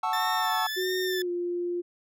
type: chord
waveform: triangle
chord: F# minor seventh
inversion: none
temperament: equal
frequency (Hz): 740 / 880 / 1108.7 / 1318.5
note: F#5 / A5 / C#6 / E6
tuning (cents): 0 / 0 / 0 / 0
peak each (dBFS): -29 / -27 / -31 / -30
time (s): 0.03-0.67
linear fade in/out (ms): 5
type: tone with vibrato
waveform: 20% pulse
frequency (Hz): 1775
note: A6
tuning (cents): +15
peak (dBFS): -25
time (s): 0.13-1.22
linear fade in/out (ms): 2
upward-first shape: sine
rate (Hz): 1.5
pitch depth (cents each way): 50
type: tone with pitch glide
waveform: sine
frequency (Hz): 370 to 350.6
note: F#4 to F4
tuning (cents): 0 to +7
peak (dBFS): -27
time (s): 0.76-1.82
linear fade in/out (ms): 20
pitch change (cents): -93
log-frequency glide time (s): 1.16-1.3
effects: none